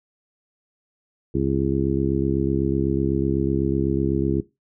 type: harmonic tone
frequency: 68 Hz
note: C#2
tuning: 33 cents flat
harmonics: 1 / 2 / 3 / 4 / 5 / 6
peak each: -29 / -25 / -28 / -26 / -24 / -29 dBFS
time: 1.34-4.41 s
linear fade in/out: 10 ms
effects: noise-tail reverb RT60 0.2 s tail -17 dB re dry